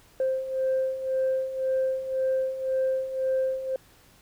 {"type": "beating tone pair", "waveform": "sine", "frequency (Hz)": [523.3, 525.2], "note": ["C5", "C5"], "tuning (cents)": [0, 6], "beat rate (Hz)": 1.9, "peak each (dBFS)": [-29, -24], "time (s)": [0.2, 3.76], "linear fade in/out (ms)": 2, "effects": ["tanh soft clip ceiling -19 dBFS", "pink hiss -57 dBFS RMS until 4.21 s"]}